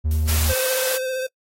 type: tone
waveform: triangle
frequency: 77.6 Hz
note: D#2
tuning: 4 cents flat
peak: -16 dBFS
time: 0.04-0.53 s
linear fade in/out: 20 ms
type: noise with exponential decay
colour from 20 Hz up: blue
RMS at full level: -35 dBFS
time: 0.11-0.76 s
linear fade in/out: 1 ms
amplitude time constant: 140 ms
type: high-pass noise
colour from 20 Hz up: white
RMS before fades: -25 dBFS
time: 0.27-0.98 s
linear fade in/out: 20 ms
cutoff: 410 Hz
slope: 24 dB/octave
type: tone with vibrato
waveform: square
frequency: 518 Hz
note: C5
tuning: 17 cents flat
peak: -24 dBFS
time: 0.49-1.27 s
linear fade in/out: 10 ms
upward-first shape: sine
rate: 15 Hz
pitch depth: 23 cents each way
effects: noise-tail reverb RT60 0.1 s tail -26 dB re dry + AAC 48 kbps